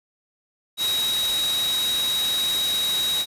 sine tone in noise, 3820 Hz, A#7, 42 cents sharp, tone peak -21 dBFS, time 0.77-3.26 s, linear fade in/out 50 ms, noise white, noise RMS -29 dBFS, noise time 0.77-3.26 s, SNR +5 dB, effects resampled to 32000 Hz

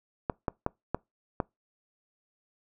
clicks, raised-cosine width 1 ms, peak -13 dBFS, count 5, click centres 0.298 / 0.482 / 0.664 / 0.946 / 1.402 s, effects noise-tail reverb RT60 0.2 s tail -25 dB re dry

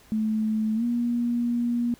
sine tone with pitch glide, 217.5 to 238.6 Hz, A3 to A#3, -20 to +41 cents, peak -22 dBFS, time 0.12-1.94 s, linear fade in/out 0 ms, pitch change +161 cents, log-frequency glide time 0.75-0.84 s, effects pink hiss -55 dBFS RMS until 1.99 s

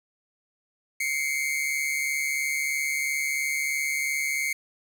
45% pulse tone pair together, 2100 / 2243 Hz, C7 / C#7, +6 / +20 cents, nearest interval minor second, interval 114 cents, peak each -28 / -28 dBFS, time 1-4.53 s, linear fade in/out 5 ms, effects none

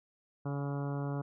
harmonic tone with a mistuned harmonic, 141.6 Hz, C#3, 37 cents sharp, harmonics 1 / 2 / 3 / 4 / 5 / 6 / 7 / 8 / 9 / 10, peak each -34 / -40 / -44 / -46 / -48 / -50 / -51 / -52 / -53 / -54 dBFS, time 0.45-1.22 s, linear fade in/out 10 ms, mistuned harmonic 6, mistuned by -21 cents, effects none

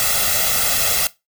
white noise with comb filter, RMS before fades -18 dBFS, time 0-1.07 s, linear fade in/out 0 ms, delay 1.5 ms, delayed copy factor +0.9, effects noise-tail reverb RT60 0.2 s tail -18 dB re dry

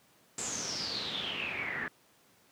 pink noise with low-pass filter sweep, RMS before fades -36 dBFS, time 0.38-1.88 s, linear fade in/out 2 ms, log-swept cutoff 7700 to 1700 Hz, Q 9.8, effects pink hiss -64 dBFS RMS until 2.51 s + high-pass 150 Hz 12 dB/octave

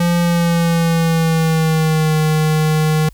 square tone with pitch glide, 172.5 to 155.47 Hz, F3 to D#3, -21 to -1 cents, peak -13 dBFS, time 0-3.09 s, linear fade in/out 5 ms, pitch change -180 cents, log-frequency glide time 0.21-2.16 s, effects added 50 Hz sine -38 dBFS peak until 3.13 s + white hiss -55 dBFS RMS until 3.13 s

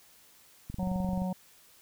click train, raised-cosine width 5 ms, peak -26 dBFS, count 13, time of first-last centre 0.7-1.219 s, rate 23.1 Hz
harmonic tone, 184.6 Hz, F#3, 4 cents flat, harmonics 1 / 3 / 4 / 5, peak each -30 / -40 / -42 / -44 dBFS, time 0.79-1.33 s, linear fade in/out 5 ms
effects white hiss -59 dBFS RMS until 1.81 s

